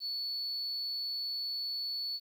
sine tone, 4435 Hz, C#8, in tune, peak -32 dBFS, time 0-2.2 s, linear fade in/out 50 ms, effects tanh soft clip ceiling -31 dBFS + 10-bit

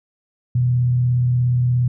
sine tone with frequency modulation, 123.47 Hz, B2, in tune, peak -14 dBFS, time 0.55-1.88 s, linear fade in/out 5 ms, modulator 37 Hz, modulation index 0.22, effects none

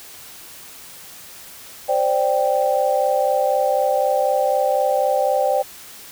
sine chord, C suspended second, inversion none, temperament equal, 523.3 / 587.3 / 784 Hz, C5 / D5 / G5, 0 / 0 / 0 cents, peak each -20 dBFS, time 1.88-5.63 s, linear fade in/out 20 ms, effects white hiss -40 dBFS RMS until 6.11 s

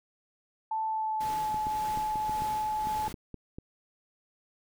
sine tone with pitch glide, 880 to 857.9 Hz, A5 to A5, 0 to -44 cents, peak -28 dBFS, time 0.71-3.08 s, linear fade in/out 5 ms, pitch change -44 cents, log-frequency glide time 0.85-1.47 s
pink noise with tremolo, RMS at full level -42 dBFS, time 1.2-3.13 s, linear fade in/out 10 ms, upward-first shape sine, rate 1.8 Hz, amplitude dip 45%
clicks, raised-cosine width 3 ms, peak -27 dBFS, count 11, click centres 1.544 / 1.669 / 1.974 / 2.157 / 2.295 / 2.421 / 2.871 / 3.081 / 3.142 / 3.343 / 3.585 s
effects none

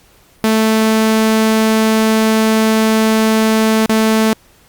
sawtooth tone with dropouts, 220 Hz, A3, in tune, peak -6 dBFS, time 0.44-4.33 s, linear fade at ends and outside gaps 0 ms, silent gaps 3.86-3.894 s, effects pink hiss -49 dBFS RMS until 4.68 s + Opus 48 kbps

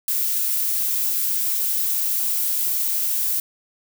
violet noise with high-pass filter sweep, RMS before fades -22 dBFS, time 0.08-3.4 s, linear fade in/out 2 ms, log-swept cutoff 1300 to 310 Hz, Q 0.94, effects none

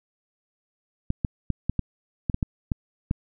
clicks, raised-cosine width 5 ms, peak -11 dBFS, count 10, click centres 1.104 / 1.248 / 1.503 / 1.696 / 1.793 / 2.298 / 2.344 / 2.428 / 2.718 / 3.111 s, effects none

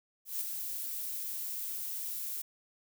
violet noise with ADSR envelope, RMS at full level -33 dBFS, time 0.25-2.42 s, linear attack 160 ms, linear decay 7 ms, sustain -5 dB, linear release 7 ms, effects none

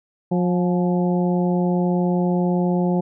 harmonic tone with a mistuned harmonic, 178.5 Hz, F3, 38 cents sharp, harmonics 1 / 2 / 3 / 4 / 5, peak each -18 / -24 / -28 / -30 / -32 dBFS, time 0.31-3.01 s, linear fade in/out 10 ms, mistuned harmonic 5, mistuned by -64 cents, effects none

